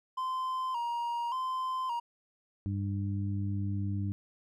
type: tone with vibrato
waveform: triangle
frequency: 988 Hz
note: B5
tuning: in tune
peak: -29 dBFS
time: 0.17-2 s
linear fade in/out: 10 ms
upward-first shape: square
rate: 0.87 Hz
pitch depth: 78 cents each way
type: harmonic tone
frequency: 99.5 Hz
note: G2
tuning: 26 cents sharp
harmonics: 1 / 2 / 3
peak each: -31 / -37 / -41 dBFS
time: 2.66-4.12 s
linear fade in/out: 0 ms
effects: none